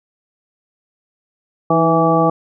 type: harmonic tone with a mistuned harmonic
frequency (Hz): 164.81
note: E3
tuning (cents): 0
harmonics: 1 / 2 / 3 / 4 / 5 / 7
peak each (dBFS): -18 / -18 / -18 / -18 / -18 / -18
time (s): 1.7-2.3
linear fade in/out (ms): 5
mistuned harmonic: 2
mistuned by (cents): -44
effects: none